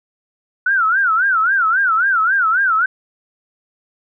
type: tone with vibrato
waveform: sine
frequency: 1441 Hz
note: F#6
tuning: 46 cents flat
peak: -12 dBFS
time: 0.66-2.86 s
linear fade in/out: 5 ms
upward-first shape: sine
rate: 3.7 Hz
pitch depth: 200 cents each way
effects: none